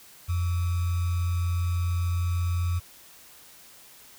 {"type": "tone with sample-and-hold", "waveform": "sine", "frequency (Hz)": 87.31, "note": "F2", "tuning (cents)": 0, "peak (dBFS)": -23, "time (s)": [0.28, 2.8], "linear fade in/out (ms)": 20, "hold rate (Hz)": 1225, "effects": ["white hiss -51 dBFS RMS until 4.18 s"]}